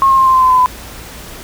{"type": "tone with pitch steps", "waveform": "sine", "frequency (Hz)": [1081, 1069.8, 1058.8, 1047.8, 1037, 1026.2, 1015.6, 1005.1], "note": ["C#6", "C6", "C6", "C6", "C6", "C6", "B5", "B5"], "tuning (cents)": [-44, 38, 20, 2, -16, -34, 48, 30], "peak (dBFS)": -6, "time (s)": [0.02, 0.66], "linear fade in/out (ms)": 0, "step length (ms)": 80, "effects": ["added 60 Hz sine -36 dBFS peak until 1.43 s", "pink hiss -32 dBFS RMS until 1.43 s"]}